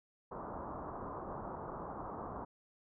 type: low-pass noise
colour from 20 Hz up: white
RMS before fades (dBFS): -44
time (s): 0.31-2.45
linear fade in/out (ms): 10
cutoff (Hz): 1200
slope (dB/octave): 48
effects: none